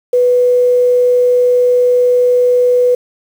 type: tone with quantisation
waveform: sine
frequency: 493.9 Hz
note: B4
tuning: in tune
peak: -7 dBFS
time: 0.13-2.95 s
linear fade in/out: 5 ms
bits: 6
effects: none